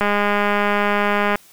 click train, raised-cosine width 0.5 ms, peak -4 dBFS, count 277, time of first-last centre 0.01-1.356 s, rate 205 Hz, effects white hiss -49 dBFS RMS until 1.52 s

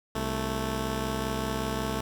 10% pulse tone pair together, 65.32 / 220 Hz, C2 / A3, -2 / 0 cents, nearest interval octave + major sixth, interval 2102 cents, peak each -23 dBFS, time 0.15-2.01 s, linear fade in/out 5 ms, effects none

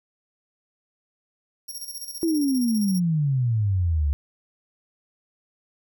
15% pulse tone with tremolo, 5588 Hz, F8, in tune, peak -26 dBFS, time 1.68-3 s, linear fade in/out 10 ms, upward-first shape square, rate 15 Hz, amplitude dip 60%
sine exponential sweep, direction down, 339.1 to 69 Hz, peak -19 dBFS, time 2.23-4.13 s, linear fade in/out 0 ms
effects none

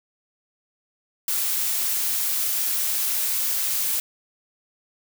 blue noise, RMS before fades -24 dBFS, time 1.28-4 s, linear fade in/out 2 ms, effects none

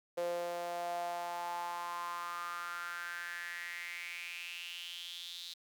sawtooth tone with high-pass filter sweep, 173.4 Hz, F3, 12 cents flat, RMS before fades -41 dBFS, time 0.17-5.54 s, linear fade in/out 10 ms, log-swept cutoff 510 to 3900 Hz, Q 6.2, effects none

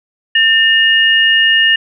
sine tone pair together, 1800 / 2855 Hz, A6 / F7, +39 / +37 cents, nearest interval minor sixth, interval 798 cents, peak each -10 dBFS, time 0.35-1.76 s, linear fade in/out 5 ms, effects none

